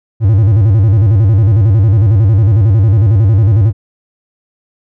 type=tone with vibrato; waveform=triangle; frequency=103.83 Hz; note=G#2; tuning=in tune; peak=-3 dBFS; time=0.2-3.73 s; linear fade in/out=50 ms; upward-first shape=square; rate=11 Hz; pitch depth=150 cents each way; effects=none